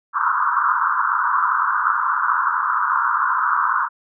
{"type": "band-pass noise", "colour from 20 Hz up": "pink", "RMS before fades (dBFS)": -19, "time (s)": [0.13, 3.89], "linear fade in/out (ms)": 50, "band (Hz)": [970, 1500], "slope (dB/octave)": 96, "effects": []}